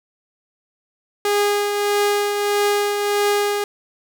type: tone with tremolo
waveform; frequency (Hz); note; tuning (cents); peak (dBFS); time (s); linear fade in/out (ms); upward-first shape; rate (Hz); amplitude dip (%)
sawtooth; 410; G#4; -22; -11; 1.25-3.64; 2; triangle; 1.6; 45
effects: none